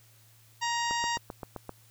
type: harmonic tone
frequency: 940 Hz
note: A#5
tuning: 14 cents sharp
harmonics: 1 / 2 / 3 / 4 / 5 / 6 / 7 / 8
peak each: -30 / -34 / -38 / -41 / -40 / -40 / -44 / -42 dBFS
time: 0.61-1.18 s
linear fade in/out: 20 ms
type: click train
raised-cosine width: 1 ms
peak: -23 dBFS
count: 7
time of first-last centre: 0.91-1.693 s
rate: 7.66 Hz
effects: added 112 Hz sine -59 dBFS peak until 1.9 s + white hiss -61 dBFS RMS until 1.9 s